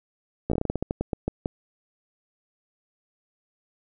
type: slowing click train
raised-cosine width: 2 ms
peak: -12 dBFS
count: 15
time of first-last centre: 0.5-1.459 s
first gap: 15 ms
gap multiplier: 1.21
effects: none